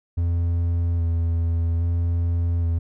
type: tone with vibrato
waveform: triangle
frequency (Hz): 84.5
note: E2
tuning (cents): +43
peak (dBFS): -17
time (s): 0.17-2.79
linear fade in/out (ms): 10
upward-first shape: square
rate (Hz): 0.61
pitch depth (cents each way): 17
effects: none